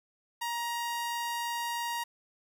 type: tone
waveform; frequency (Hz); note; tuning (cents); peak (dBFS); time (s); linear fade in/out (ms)
sawtooth; 943; A#5; +20; -28; 0.41-2.04; 10
effects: 10-bit